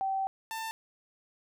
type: tone pair in turn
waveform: sine / sawtooth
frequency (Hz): 773 / 893.2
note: G5 / A5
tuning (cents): -24 / +26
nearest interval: minor third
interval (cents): 250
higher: second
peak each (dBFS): -28 / -31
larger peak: first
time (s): 0.01-0.27 / 0.51-0.71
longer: first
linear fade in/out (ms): 0
effects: none